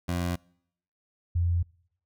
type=tone pair in turn; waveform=20% pulse / sine; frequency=87.8 / 86.34 Hz; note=F2 / F2; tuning=+10 / -19 cents; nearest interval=unison; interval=29 cents; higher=first; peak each=-22 / -22 dBFS; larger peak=neither; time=0.08-0.36 / 1.35-1.63 s; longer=neither; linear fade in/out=10 ms; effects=noise-tail reverb RT60 0.7 s tail -26 dB re dry